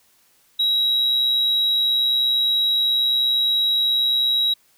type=tone; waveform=sine; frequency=3857 Hz; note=B7; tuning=42 cents flat; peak=-14 dBFS; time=0.59-4.54 s; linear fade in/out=10 ms; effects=tanh soft clip ceiling -15 dBFS + white hiss -59 dBFS RMS until 4.77 s